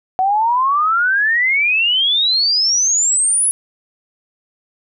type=exponential sweep; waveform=sine; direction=up; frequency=738 to 10548 Hz; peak=-12 dBFS; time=0.19-3.51 s; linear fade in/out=0 ms; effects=none